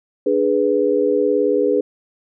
sine chord, G# diminished, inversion second, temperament equal, 293.7 / 415.3 / 493.9 Hz, D4 / G#4 / B4, 0 / 0 / 0 cents, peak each -21 / -17 / -18 dBFS, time 0.26-1.81 s, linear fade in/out 5 ms, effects none

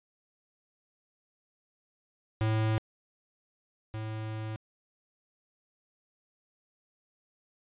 square tone pair in turn, 109.7 / 109.29 Hz, A2 / A2, -5 / -11 cents, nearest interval unison, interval 6 cents, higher first, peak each -26 / -35 dBFS, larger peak first, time 2.41-2.78 / 3.94-4.56 s, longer second, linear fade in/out 0 ms, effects resampled to 8000 Hz

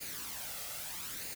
white noise with flanger, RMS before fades -42 dBFS, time 0-1.35 s, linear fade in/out 20 ms, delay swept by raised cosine 0.44 to 1.54 ms, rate 0.78 Hz, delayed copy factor +0.55, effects none

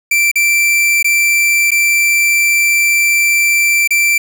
45% pulse tone with dropouts, 2345 Hz, D7, 3 cents flat, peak -9 dBFS, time 0.11-4.18 s, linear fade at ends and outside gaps 5 ms, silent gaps 0.315-0.356 / 1.028-1.044 / 1.707-1.716 / 3.876-3.906 s, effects 7-bit

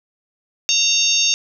harmonic tone with a mistuned harmonic, 920 Hz, A#5, 23 cents flat, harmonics 3 / 4 / 5 / 6 / 7, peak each -20 / -20 / -24 / -21 / -19 dBFS, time 0.69-1.34 s, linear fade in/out 0 ms, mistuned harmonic 7, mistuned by -19 cents, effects none

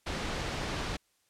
pink low-pass noise, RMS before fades -35 dBFS, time 0.06-0.97 s, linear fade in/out 10 ms, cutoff 5000 Hz, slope 12 dB/octave, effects white hiss -72 dBFS RMS until 1.29 s + low-pass 11000 Hz 12 dB/octave

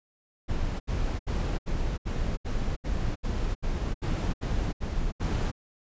brown noise bursts, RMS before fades -28 dBFS, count 13, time 0.48-5.516 s, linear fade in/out 20 ms, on 320 ms, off 73 ms, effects resampled to 16000 Hz

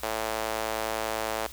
sawtooth tone with high-pass filter, 110 Hz, A2, in tune, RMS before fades -31 dBFS, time 0.03-1.47 s, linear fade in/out 5 ms, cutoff 610 Hz, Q 1.5, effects added 60 Hz sine -46 dBFS peak until 1.52 s + white hiss -46 dBFS RMS until 1.52 s

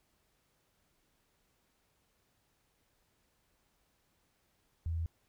sine tone, 82.41 Hz, E2, in tune, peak -32 dBFS, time 4.86-5.06 s, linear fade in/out 0 ms, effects pink hiss -75 dBFS RMS until 5.28 s

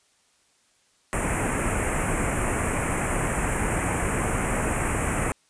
pink band-stop noise, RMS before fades -25 dBFS, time 1.13-5.32 s, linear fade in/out 0 ms, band 2500 to 7600 Hz, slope 48 dB/octave, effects white hiss -64 dBFS RMS until 5.49 s + resampled to 22050 Hz

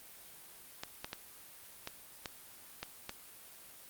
clicks, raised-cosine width 0.2 ms, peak -21 dBFS, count 7, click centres 0.835 / 1.045 / 1.131 / 1.874 / 2.258 / 2.83 / 3.094 s, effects white hiss -54 dBFS RMS until 3.89 s + Opus 32 kbps

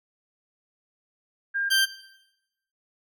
sine / 20% pulse tone pair in turn, 1605 / 1572 Hz, G6 / G6, +40 / +4 cents, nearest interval unison, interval 36 cents, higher first, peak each -24 / -14 dBFS, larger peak second, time 1.54-1.7 / 1.7-1.86 s, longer neither, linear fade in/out 20 ms, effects noise-tail reverb RT60 0.9 s tail -17 dB re dry

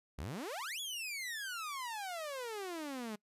sawtooth exponential two-way sweep, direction up then down, 59 to 3454 to 205.2 Hz, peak -36 dBFS, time 0.18-3.16 s, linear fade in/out 10 ms, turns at 0.8 s, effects noise-tail reverb RT60 0.1 s tail -24 dB re dry + resampled to 32000 Hz

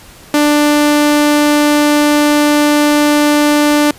sawtooth tone, 295.4 Hz, D4, 10 cents sharp, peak -4 dBFS, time 0.34-3.91 s, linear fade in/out 2 ms, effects pink hiss -38 dBFS RMS until 3.98 s + resampled to 32000 Hz

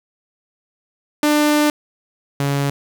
sawtooth tone pair in turn, 298.1 / 140.68 Hz, D4 / C#3, +26 / +26 cents, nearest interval octave + minor second, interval 1300 cents, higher first, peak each -9 / -13 dBFS, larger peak first, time 1.23-1.7 / 2.4-2.7 s, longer first, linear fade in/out 2 ms, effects 8-bit

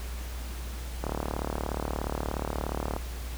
click train, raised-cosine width 1 ms, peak -16 dBFS, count 72, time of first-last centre 1.04-2.964 s, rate 36.9 Hz, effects added 60 Hz sine -34 dBFS peak until 3.37 s + pink hiss -44 dBFS RMS until 3.37 s

